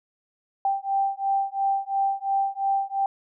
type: beating tone pair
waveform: sine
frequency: 784 / 786.9 Hz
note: G5 / G5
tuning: 0 / +6 cents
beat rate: 2.9 Hz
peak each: -25 dBFS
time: 0.65-3.06 s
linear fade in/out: 2 ms
effects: none